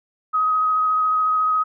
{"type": "tone with vibrato", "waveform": "sine", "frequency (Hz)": 1262, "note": "D#6", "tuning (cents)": 24, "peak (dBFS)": -16, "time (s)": [0.33, 1.64], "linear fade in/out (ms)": 20, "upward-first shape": "sine", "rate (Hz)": 14, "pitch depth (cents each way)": 10, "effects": []}